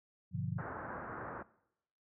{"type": "chord", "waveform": "sine", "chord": "G dominant seventh", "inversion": "none", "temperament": "equal with one note detuned", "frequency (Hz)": [100.46, 123.47, 146.83, 174.61], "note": ["G2", "B2", "D3", "F3"], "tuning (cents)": [43, 0, 0, 0], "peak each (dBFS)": -40, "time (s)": [0.31, 0.63], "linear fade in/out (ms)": 50}
{"type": "low-pass noise", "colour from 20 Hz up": "white", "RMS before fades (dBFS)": -44, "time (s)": [0.58, 1.43], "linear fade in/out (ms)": 10, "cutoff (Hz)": 1600, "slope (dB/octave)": 48}
{"effects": ["noise-tail reverb RT60 0.8 s tail -20 dB re dry", "high-pass 60 Hz 12 dB/octave"]}